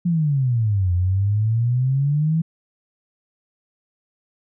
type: exponential two-way sweep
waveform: sine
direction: down then up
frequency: 178.3 to 87.31 to 165.3 Hz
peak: -16 dBFS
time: 0.05-2.42 s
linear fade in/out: 10 ms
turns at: 0.93 s
effects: none